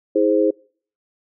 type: chord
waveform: sine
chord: E augmented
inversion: none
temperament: equal with one note detuned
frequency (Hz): 321.4 / 415.3 / 523.3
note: E4 / G#4 / B#4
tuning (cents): -44 / 0 / 0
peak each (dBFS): -18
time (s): 0.15-0.51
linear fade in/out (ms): 10
effects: noise-tail reverb RT60 0.5 s tail -26 dB re dry